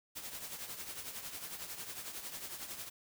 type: noise with tremolo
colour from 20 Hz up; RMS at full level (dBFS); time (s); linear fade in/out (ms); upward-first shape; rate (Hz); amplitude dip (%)
white; -42; 0.15-2.9; 20; triangle; 11; 65
effects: none